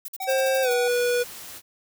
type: noise bursts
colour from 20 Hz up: violet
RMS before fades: -34 dBFS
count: 9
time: 0.05-0.739 s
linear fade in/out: 5 ms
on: 33 ms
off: 49 ms
type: tone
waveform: square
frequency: 761 Hz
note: F#5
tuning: 48 cents sharp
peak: -30 dBFS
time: 0.2-0.88 s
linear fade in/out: 5 ms
type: tone with pitch glide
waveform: square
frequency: 531 to 486.9 Hz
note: C5 to B4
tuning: +25 to -25 cents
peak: -21 dBFS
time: 0.27-1.24 s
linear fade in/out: 20 ms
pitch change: -150 cents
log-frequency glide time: 0.62-0.7 s
type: noise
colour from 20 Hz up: white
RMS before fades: -40 dBFS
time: 0.85-1.62 s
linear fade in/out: 50 ms
effects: none